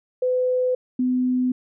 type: tone pair in turn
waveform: sine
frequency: 505 / 252.5 Hz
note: B4 / B3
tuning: +39 / +39 cents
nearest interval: octave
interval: 1200 cents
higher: first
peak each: -18 dBFS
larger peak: neither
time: 0.22-0.75 / 0.99-1.52 s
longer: neither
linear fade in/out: 5 ms
effects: none